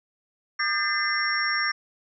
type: tone cluster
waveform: sine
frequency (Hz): 1204 / 1590 / 1790 / 2046 / 5520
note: D6 / G6 / A6 / C7 / F8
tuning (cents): +43 / +24 / +29 / -39 / -21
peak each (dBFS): -29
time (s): 0.59-1.72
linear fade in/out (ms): 10
effects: none